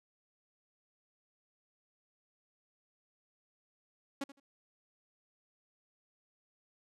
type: tone with echo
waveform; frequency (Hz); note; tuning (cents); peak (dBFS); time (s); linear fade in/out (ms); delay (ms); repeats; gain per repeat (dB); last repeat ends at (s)
sawtooth; 277.2; C#4; 0; -31; 4.21-4.24; 5; 80; 2; -15; 4.4
effects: low-pass 10000 Hz 12 dB/octave